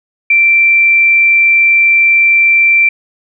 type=tone; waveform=sine; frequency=2349 Hz; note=D7; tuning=in tune; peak=-5 dBFS; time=0.3-2.89 s; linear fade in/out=5 ms; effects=none